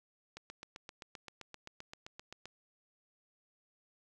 click train, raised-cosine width 0.2 ms, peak -29 dBFS, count 17, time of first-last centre 0.37-2.456 s, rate 7.67 Hz, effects none

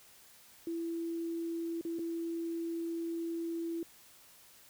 sine tone with dropouts, 333.8 Hz, E4, 22 cents sharp, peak -34 dBFS, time 0.67-3.83 s, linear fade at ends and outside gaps 2 ms, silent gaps 1.812-1.85 / 1.987-1.992 s, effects white hiss -59 dBFS RMS until 4.69 s

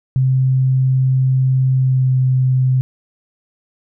sine tone with pitch glide, 130.81 to 129.38 Hz, C3 to C3, 0 to -19 cents, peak -11 dBFS, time 0.16-2.81 s, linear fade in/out 0 ms, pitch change -19 cents, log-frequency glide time 1.74-2.16 s, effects none

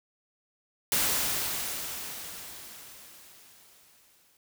white noise with exponential decay, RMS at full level -25 dBFS, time 0.92-4.37 s, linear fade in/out 1 ms, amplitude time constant 750 ms, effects none

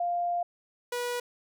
sine / sawtooth tone pair in turn, 699 / 486.5 Hz, F5 / B4, +1 / -26 cents, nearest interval tritone, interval 627 cents, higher first, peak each -26 dBFS, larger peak neither, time 0-0.43 / 0.92-1.2 s, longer first, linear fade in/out 5 ms, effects none

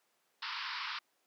pink band-pass noise, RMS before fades -40 dBFS, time 0.42-0.99 s, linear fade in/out 5 ms, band 920 to 5200 Hz, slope 96 dB/octave, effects pink hiss -75 dBFS RMS until 1.26 s + high-pass 400 Hz 12 dB/octave

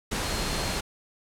sine tone in noise, 4226 Hz, C8, 16 cents sharp, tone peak -38 dBFS, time 0.24-0.78 s, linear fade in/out 10 ms, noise pink, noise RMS -29 dBFS, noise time 0.11-0.81 s, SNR -12 dB, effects low-pass 10000 Hz 12 dB/octave

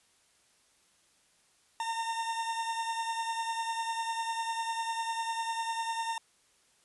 40% pulse beating tone pair, 910 / 920 Hz, A#5 / A#5, -42 / -23 cents, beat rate 10 Hz, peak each -32 / -38 dBFS, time 1.8-6.18 s, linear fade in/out 2 ms, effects white hiss -67 dBFS RMS until 6.84 s + resampled to 24000 Hz

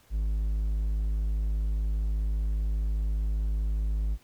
triangle tone, 52.5 Hz, G#1, 19 cents sharp, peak -23 dBFS, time 0.1-4.18 s, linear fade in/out 50 ms, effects pink hiss -61 dBFS RMS until 4.23 s

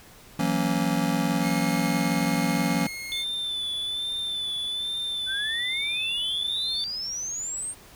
square chord, F# dominant seventh, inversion third, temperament just, 166.5 / 185 / 231.2 / 277.5 Hz, E3 / F#3 / A#3 / C#4, +18 / 0 / -14 / +2 cents, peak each -29 dBFS, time 0.39-2.87 s, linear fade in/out 5 ms
sawtooth tone, 2154 Hz, C7, 50 cents sharp, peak -30 dBFS, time 1.4-3.25 s, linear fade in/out 50 ms
triangle tone with vibrato, 3520 Hz, A7, in tune, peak -26 dBFS, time 3.12-6.84 s, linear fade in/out 0 ms, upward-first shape sine, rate 1.2 Hz, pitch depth 36 cents each way
sine exponential sweep, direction up, 1504 to 8840 Hz, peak -29 dBFS, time 5.26-7.75 s, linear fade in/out 50 ms
effects pink hiss -50 dBFS RMS until 7.95 s

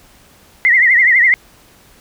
sine tone with vibrato, 1992 Hz, B6, 14 cents sharp, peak -7 dBFS, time 0.65-1.34 s, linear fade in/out 0 ms, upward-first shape triangle, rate 12 Hz, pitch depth 140 cents each way, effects pink hiss -47 dBFS RMS until 2 s

